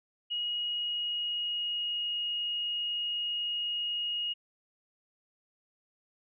sine tone with pitch glide, 2892 to 2874 Hz, F#7 to F7, -40 to +49 cents, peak -30 dBFS, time 0.3-4.34 s, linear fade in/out 20 ms, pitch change -11 cents, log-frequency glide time 0.61-2.16 s, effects none

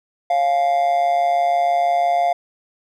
triangle tone with amplitude modulation, 698.5 Hz, F5, in tune, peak -10 dBFS, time 0.3-2.33 s, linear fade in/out 5 ms, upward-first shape sine, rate 146 Hz, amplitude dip 60%, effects none

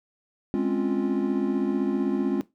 triangle chord, Db major seventh, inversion second, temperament equal, 207.7 / 261.6 / 277.2 / 349.2 Hz, Ab3 / C4 / Db4 / F4, 0 / 0 / 0 / 0 cents, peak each -26 dBFS, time 0.54-2.41 s, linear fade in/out 0 ms, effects noise-tail reverb RT60 0.2 s tail -18 dB re dry

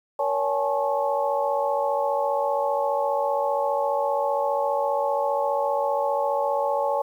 sine tone cluster, 469.2 / 563 / 809 / 864 / 1091 Hz, A#4 / C#5 / G#5 / A5 / C#6, +11 / +27 / -46 / -32 / -28 cents, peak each -32 / -24 / -31 / -26 / -32 dBFS, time 0.19-7.02 s, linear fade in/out 5 ms, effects 9-bit

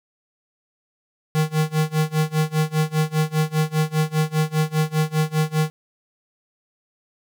square tone with tremolo, 155.56 Hz, D#3, in tune, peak -16 dBFS, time 1.35-5.7 s, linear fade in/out 0 ms, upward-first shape sine, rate 5 Hz, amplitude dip 95%, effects none

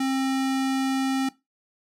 square tone, 266.3 Hz, C4, 31 cents sharp, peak -23 dBFS, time 0-1.29 s, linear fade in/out 5 ms, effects noise-tail reverb RT60 0.2 s tail -18 dB re dry + low-pass 11000 Hz 12 dB/octave

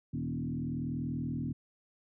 sine tone with frequency modulation, 196 Hz, G3, in tune, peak -32 dBFS, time 0.13-1.53 s, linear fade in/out 10 ms, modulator 40.6 Hz, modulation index 2.2, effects none

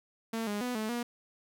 sawtooth tone with pitch steps, 226.1 / 206.1 / 247.7 / 217 / 239.3 Hz, A3 / G#3 / B3 / A3 / A#3, +47 / -13 / +5 / -24 / +46 cents, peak -28 dBFS, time 0.33-1.03 s, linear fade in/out 5 ms, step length 140 ms, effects none

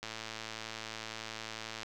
click train, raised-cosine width 0.2 ms, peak -23 dBFS, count 201, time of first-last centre 0.03-1.832 s, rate 111 Hz, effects none

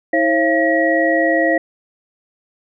sine tone cluster, 322.2 / 540 / 681 / 1909 Hz, E4 / C#5 / F5 / A#6, -39 / -45 / -44 / +41 cents, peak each -18 dBFS, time 0.13-1.58 s, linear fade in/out 5 ms, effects none

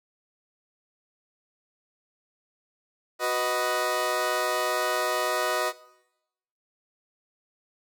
20% pulse chord, B major, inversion second, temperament equal, 370 / 493.9 / 622.3 Hz, F#4 / B4 / D#5, 0 / 0 / 0 cents, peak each -26 / -25 / -22 dBFS, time 3.19-5.73 s, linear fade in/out 50 ms, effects noise-tail reverb RT60 0.9 s tail -19 dB re dry

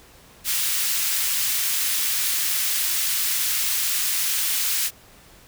white high-pass noise, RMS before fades -23 dBFS, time 0.44-4.91 s, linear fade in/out 50 ms, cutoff 1800 Hz, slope 12 dB/octave, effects pink hiss -50 dBFS RMS until 5.47 s

